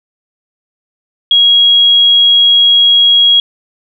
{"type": "tone", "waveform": "sine", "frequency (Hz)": 3300, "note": "G#7", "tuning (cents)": -12, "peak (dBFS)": -4, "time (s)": [1.31, 3.4], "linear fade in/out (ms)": 2, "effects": []}